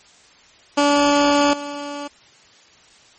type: tone with level steps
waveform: 15% pulse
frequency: 288.1 Hz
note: D4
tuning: 33 cents flat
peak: -7 / -21 dBFS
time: 0.77-2.08 s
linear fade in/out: 10 ms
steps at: 1.53 s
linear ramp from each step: 5 ms
effects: white hiss -50 dBFS RMS until 3.18 s + MP3 32 kbps